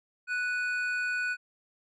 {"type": "tone pair together", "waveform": "triangle", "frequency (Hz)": [1480, 2480], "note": ["F#6", "D#7"], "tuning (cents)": [0, -6], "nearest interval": "major sixth", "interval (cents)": 894, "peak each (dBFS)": [-27, -34], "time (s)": [0.27, 1.37], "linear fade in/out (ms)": 50, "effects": ["resampled to 24000 Hz"]}